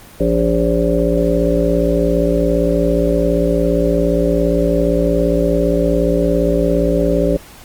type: harmonic tone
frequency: 57.4 Hz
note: A#1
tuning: 26 cents flat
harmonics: 1 / 3 / 5 / 7 / 9 / 10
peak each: -19 / -19 / -19 / -19 / -19 / -19 dBFS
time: 0.2-7.37 s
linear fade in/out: 5 ms
effects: pink hiss -40 dBFS RMS until 7.64 s + Opus 24 kbps